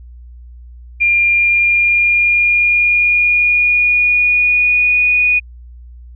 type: tone with pitch glide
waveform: sine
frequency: 2400 to 2466 Hz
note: D7 to D#7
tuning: +37 to -16 cents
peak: -9 dBFS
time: 1-5.4 s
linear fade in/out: 20 ms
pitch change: +47 cents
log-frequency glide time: 1.36-5.09 s
effects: added 60 Hz sine -33 dBFS peak until 6.15 s